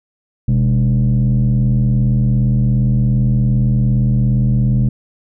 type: tone with frequency modulation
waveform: sine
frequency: 125.8 Hz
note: B2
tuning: 32 cents sharp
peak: -9 dBFS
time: 0.48-4.89 s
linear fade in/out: 5 ms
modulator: 77.4 Hz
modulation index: 0.88
effects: tanh soft clip ceiling -8 dBFS